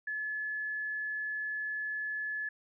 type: tone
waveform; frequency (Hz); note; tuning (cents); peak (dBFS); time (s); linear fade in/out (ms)
sine; 1716; A6; -44; -33; 0.07-2.49; 5
effects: none